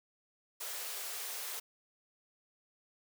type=high-pass noise; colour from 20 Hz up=white; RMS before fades=-41 dBFS; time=0.6-1.6 s; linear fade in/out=10 ms; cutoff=380 Hz; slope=96 dB/octave; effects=none